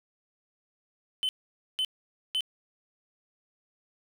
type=tone bursts; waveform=triangle; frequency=3047 Hz; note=G7; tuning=50 cents flat; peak=-24 dBFS; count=3; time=1.23-2.407 s; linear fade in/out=0 ms; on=59 ms; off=500 ms; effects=none